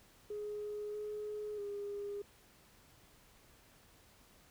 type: tone with pitch steps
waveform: sine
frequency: 418 / 421.4 / 406.8 Hz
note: G#4 / G#4 / G#4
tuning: +11 / +25 / -36 cents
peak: -38 dBFS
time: 0.3-2.22 s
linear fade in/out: 5 ms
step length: 640 ms
effects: tanh soft clip ceiling -34 dBFS + pink hiss -64 dBFS RMS until 4.5 s